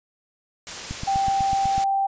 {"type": "noise", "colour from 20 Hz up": "white", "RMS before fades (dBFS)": -33, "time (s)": [0.67, 1.84], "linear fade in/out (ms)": 0}
{"type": "click train", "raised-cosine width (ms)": 5, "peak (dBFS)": -18, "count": 8, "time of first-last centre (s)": [0.91, 1.781], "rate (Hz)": 8.04}
{"type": "tone", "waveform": "sine", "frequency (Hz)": 784, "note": "G5", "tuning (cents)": 0, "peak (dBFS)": -19, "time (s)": [1.07, 2.07], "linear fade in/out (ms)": 10}
{"effects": ["resampled to 16000 Hz"]}